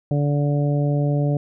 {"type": "harmonic tone", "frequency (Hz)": 144.8, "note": "D3", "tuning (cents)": -24, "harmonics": [1, 2, 3, 4, 5], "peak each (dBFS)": [-18, -26, -30, -28, -35], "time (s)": [0.11, 1.37], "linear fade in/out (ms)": 2, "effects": []}